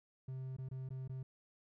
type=tone with dropouts; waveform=triangle; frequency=130.81 Hz; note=C3; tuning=in tune; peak=-39 dBFS; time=0.28-1.23 s; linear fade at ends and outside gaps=5 ms; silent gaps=0.567-0.584 / 0.688-0.712 / 0.89-0.904 / 1.078-1.094 s; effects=none